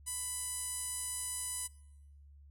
sawtooth tone with band-pass filter, 995 Hz, B5, 13 cents sharp, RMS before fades -39 dBFS, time 0.06-1.68 s, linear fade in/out 20 ms, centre 9600 Hz, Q 5.5, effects noise-tail reverb RT60 1.0 s tail -25 dB re dry + added 71 Hz sine -54 dBFS peak until 2.5 s

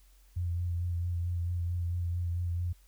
sine tone with vibrato, 87 Hz, F2, 6 cents flat, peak -29 dBFS, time 0.36-2.73 s, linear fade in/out 10 ms, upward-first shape sine, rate 4.5 Hz, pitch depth 27 cents each way, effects added 46 Hz sine -57 dBFS peak until 2.87 s + white hiss -67 dBFS RMS until 2.87 s

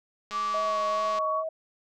click train, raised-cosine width 0.2 ms, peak -23 dBFS, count 185, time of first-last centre 0.31-1.186 s, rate 210 Hz
sine tone with pitch glide, 1163 to 1120.8 Hz, D6 to C#6, -17 to +19 cents, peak -26 dBFS, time 0.31-1.44 s, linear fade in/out 50 ms, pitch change -64 cents, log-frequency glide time 0.47-0.75 s
sine tone with vibrato, 633 Hz, D#5, 30 cents sharp, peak -29 dBFS, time 0.54-1.49 s, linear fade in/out 5 ms, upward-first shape sine, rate 2.4 Hz, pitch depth 19 cents each way
effects none

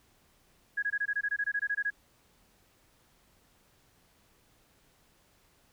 sine tone bursts, 1661.2 Hz, G#6, in tune, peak -27 dBFS, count 15, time 0.77-1.904 s, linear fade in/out 10 ms, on 56 ms, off 21 ms, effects pink hiss -66 dBFS RMS until 5.72 s

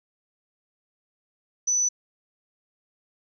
sine tone, 5980 Hz, F#8, 17 cents sharp, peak -20 dBFS, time 1.67-1.89 s, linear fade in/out 10 ms, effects none

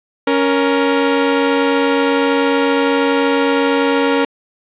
sawtooth tone pair together, 278.5 / 468.4 Hz, C#4 / A#4, +8 / +8 cents, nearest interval major sixth, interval 900 cents, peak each -11 dBFS, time 0.27-4.25 s, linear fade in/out 5 ms, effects resampled to 8000 Hz + 7-bit

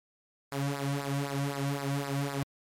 sawtooth tone with flanger, 140 Hz, C#3, 18 cents sharp, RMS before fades -32 dBFS, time 0.52-2.43 s, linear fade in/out 0 ms, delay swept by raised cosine 0.31 to 2.41 ms, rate 3.9 Hz, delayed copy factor -0.8, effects MP3 64 kbps

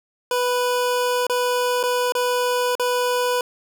25% pulse tone with dropouts, 493.9 Hz, B4, in tune, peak -15 dBFS, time 0.31-3.41 s, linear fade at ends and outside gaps 2 ms, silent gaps 1.268-1.297 / 1.83-1.836 / 2.122-2.151 / 2.753-2.796 s, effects none

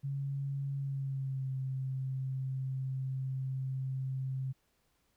sine tone with pitch glide, 138.59 to 132.18 Hz, C#3 to C3, 0 to +18 cents, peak -33 dBFS, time 0.03-4.53 s, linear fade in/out 20 ms, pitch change -82 cents, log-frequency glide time 0.77-1.51 s, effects pink hiss -75 dBFS RMS until 5.16 s

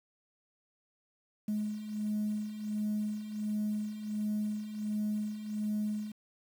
sine beating tone pair, 210.3 / 211.7 Hz, G#3 / G#3, +22 / +33 cents, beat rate 1.4 Hz, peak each -37 / -32 dBFS, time 1.48-6.12 s, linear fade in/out 5 ms, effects tanh soft clip ceiling -26 dBFS + 9-bit

